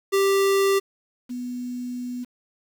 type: tone pair in turn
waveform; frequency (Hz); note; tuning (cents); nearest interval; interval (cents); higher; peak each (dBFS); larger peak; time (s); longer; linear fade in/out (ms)
square / sine; 392.5 / 246.8; G4 / B3; +2 / -1; minor sixth; 803; first; -18 / -28; first; 0.12-0.8 / 1.29-2.25; second; 20
effects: 8-bit